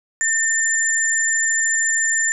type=tone pair together; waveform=sine; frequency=1800 / 7187 Hz; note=A6 / A8; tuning=+39 / +36 cents; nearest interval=2 octaves; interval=2397 cents; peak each=-19 / -19 dBFS; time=0.21-2.32 s; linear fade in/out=0 ms; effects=none